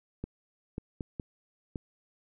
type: clicks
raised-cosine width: 3 ms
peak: -22 dBFS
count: 5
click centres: 0.24 / 0.781 / 1.008 / 1.198 / 1.758 s
effects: none